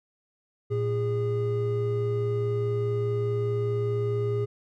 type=tone pair together; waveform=triangle; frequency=114.97 / 409.7 Hz; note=A#2 / G#4; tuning=-23 / -24 cents; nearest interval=octave + minor seventh; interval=2199 cents; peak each=-25 dBFS; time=0.7-4.46 s; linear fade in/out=20 ms; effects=none